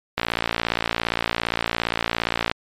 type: click train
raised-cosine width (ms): 0.3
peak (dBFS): -4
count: 135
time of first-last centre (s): 0.18-2.514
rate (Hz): 57.4
effects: MP3 96 kbps